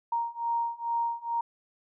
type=beating tone pair; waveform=sine; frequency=932.3 / 934.6 Hz; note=A#5 / A#5; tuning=0 / +4 cents; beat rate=2.3 Hz; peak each=-31 / -30 dBFS; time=0.12-1.41 s; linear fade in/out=5 ms; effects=none